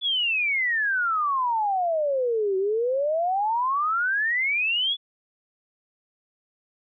sine exponential two-way sweep, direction down then up, 3474 to 373.7 to 3474 Hz, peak -21 dBFS, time 0.01-4.97 s, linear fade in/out 50 ms, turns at 2.57 s, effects none

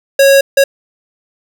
square tone bursts at uneven times, 550 Hz, C#5, 14 cents flat, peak -5 dBFS, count 2, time 0.19-0.41 / 0.57-0.64 s, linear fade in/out 5 ms, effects none

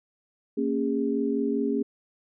sine tone cluster, 230.5 / 275.5 / 407.9 Hz, A#3 / C#4 / G#4, -19 / -11 / -31 cents, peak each -28 / -27 / -28 dBFS, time 0.57-1.83 s, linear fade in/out 10 ms, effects none

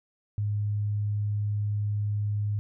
sine tone, 103.83 Hz, G#2, in tune, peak -25 dBFS, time 0.38-2.59 s, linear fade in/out 0 ms, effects none

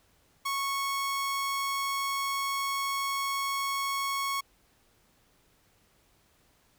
sawtooth tone, 1103 Hz, C#6, 9 cents flat, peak -25 dBFS, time 0.45-4.41 s, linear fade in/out 10 ms, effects pink hiss -66 dBFS RMS until 6.78 s

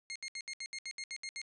20% pulse tone bursts, 2137 Hz, C7, 36 cents sharp, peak -34 dBFS, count 11, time 0.1-1.416 s, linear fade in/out 0 ms, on 56 ms, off 70 ms, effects resampled to 24000 Hz

